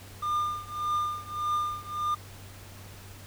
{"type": "tone with tremolo", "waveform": "triangle", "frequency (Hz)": 1205, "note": "D6", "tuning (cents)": 44, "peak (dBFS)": -22, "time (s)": [0.22, 2.15], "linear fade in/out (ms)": 10, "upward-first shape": "triangle", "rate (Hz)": 1.7, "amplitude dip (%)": 95, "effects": ["added 97 Hz sine -46 dBFS peak until 3.26 s", "pink hiss -49 dBFS RMS until 3.26 s"]}